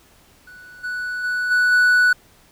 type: tone with level steps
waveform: triangle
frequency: 1480 Hz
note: F#6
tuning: in tune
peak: -38 / -22 / -18 / -12 / -10 dBFS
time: 0.47-2.13 s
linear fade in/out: 5 ms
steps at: 0.83 / 1.23 / 1.5 / 1.71 s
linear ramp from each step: 20 ms
effects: pink hiss -53 dBFS RMS until 2.51 s